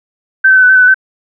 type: tone with pitch steps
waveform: sine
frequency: 1549 / 1534 / 1519 / 1494 / 1536 / 1507 / 1493 / 1535 Hz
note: G6 / G6 / F#6 / F#6 / G6 / F#6 / F#6 / G6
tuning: -21 / -38 / +45 / +16 / -36 / +31 / +15 / -37 cents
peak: -3 dBFS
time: 0.44-0.944 s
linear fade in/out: 10 ms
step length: 63 ms
effects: none